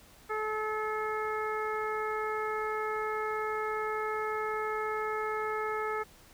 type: harmonic tone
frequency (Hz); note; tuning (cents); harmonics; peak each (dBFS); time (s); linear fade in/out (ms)
431.3; A4; -35; 1 / 2 / 3 / 4 / 5; -34 / -38 / -35 / -41 / -42; 0.29-6.04; 20
effects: pink hiss -57 dBFS RMS until 6.33 s